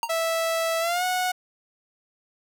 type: tone with exponential decay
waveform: square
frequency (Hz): 927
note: A#5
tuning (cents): -10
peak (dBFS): -21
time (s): 0.03-0.14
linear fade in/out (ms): 1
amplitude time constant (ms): 22
type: tone with pitch glide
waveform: sawtooth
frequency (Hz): 657 to 733.2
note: E5 to F#5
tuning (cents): -6 to -16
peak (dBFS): -19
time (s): 0.09-1.32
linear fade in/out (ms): 10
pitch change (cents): +190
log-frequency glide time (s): 0.8-1.04
effects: none